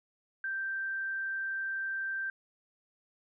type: tone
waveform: sine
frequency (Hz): 1568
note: G6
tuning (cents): 0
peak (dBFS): -32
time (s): 0.44-2.3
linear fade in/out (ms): 2
effects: none